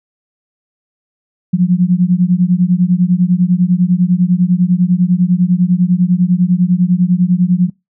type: beating tone pair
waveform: sine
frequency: 174.61 / 184.61 Hz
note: F3 / F#3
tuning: 0 / -4 cents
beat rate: 10 Hz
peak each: -11 dBFS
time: 1.53-7.7 s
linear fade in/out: 10 ms
effects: noise-tail reverb RT60 0.2 s tail -22 dB re dry